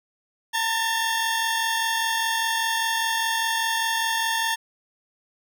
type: tone cluster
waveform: 25% pulse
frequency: 908 / 1771 / 3272 Hz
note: A#5 / A6 / G#7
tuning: -46 / +11 / -26 cents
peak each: -21 / -23 / -28 dBFS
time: 0.53-4.56 s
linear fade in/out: 20 ms
effects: none